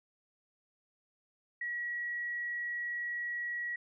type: tone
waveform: sine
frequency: 1919 Hz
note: A#6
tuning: 50 cents sharp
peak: -34 dBFS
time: 1.61-3.76 s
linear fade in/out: 5 ms
effects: none